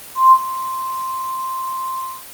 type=tone with ADSR envelope; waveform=sine; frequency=1046.5 Hz; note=C6; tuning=in tune; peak=-3 dBFS; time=0.15-2.24 s; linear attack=170 ms; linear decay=59 ms; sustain=-18 dB; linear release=250 ms; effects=white hiss -36 dBFS RMS until 2.33 s + Opus 32 kbps